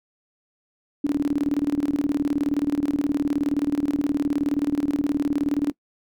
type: tone with tremolo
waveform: sine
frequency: 288.4 Hz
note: D4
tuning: 31 cents flat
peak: -17 dBFS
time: 1.04-5.72 s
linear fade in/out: 5 ms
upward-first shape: square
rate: 19 Hz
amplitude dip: 80%
effects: noise-tail reverb RT60 0.1 s tail -23 dB re dry